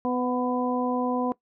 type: harmonic tone with a mistuned harmonic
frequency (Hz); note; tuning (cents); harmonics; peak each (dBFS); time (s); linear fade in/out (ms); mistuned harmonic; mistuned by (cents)
250; B3; +21; 1 / 2 / 3 / 4; -26 / -29 / -31 / -32; 0.05-1.32; 0; 3; -21
effects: noise-tail reverb RT60 0.1 s tail -19 dB re dry